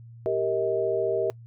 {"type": "chord", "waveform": "sine", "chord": "Eb major", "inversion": "first", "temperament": "equal with one note detuned", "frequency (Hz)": [392, 466.2, 636.4], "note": ["G4", "Bb4", "Eb5"], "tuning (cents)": [0, 0, 39], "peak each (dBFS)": -27, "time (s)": [0.26, 1.3], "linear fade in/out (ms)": 0, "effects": ["noise-tail reverb RT60 0.1 s tail -24 dB re dry", "added 116 Hz sine -43 dBFS peak until 1.46 s"]}